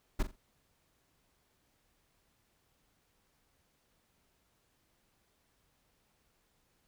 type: noise with echo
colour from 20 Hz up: brown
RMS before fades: -26 dBFS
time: 0.19-0.23 s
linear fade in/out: 10 ms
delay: 43 ms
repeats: 3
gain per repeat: -11 dB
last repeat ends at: 0.359 s
effects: pink hiss -74 dBFS RMS until 6.87 s